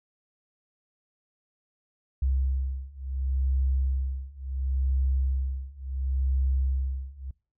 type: beating tone pair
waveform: sine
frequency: 65.8 / 66.51 Hz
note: C2 / C2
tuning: +10 / +29 cents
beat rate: 0.71 Hz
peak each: -28 / -27 dBFS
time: 2.22-7.31 s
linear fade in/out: 5 ms
effects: noise-tail reverb RT60 0.4 s tail -25 dB re dry